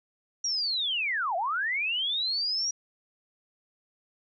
sine linear two-way sweep, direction down then up, 5770 to 651 to 5770 Hz, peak -26 dBFS, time 0.44-2.71 s, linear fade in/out 5 ms, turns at 1.36 s, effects none

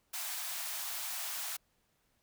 white high-pass noise, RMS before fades -39 dBFS, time 0.13-1.57 s, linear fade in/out 10 ms, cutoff 630 Hz, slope 96 dB/octave, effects pink hiss -75 dBFS RMS until 2.22 s

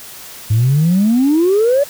sine exponential sweep, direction up, 103.83 to 587.3 Hz, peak -8 dBFS, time 0.5-1.84 s, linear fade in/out 10 ms, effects tanh soft clip ceiling -6 dBFS + white hiss -34 dBFS RMS until 1.89 s

